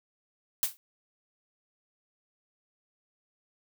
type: noise with exponential decay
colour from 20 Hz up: blue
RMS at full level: -23 dBFS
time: 0.63-0.77 s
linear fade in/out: 0 ms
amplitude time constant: 29 ms
effects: none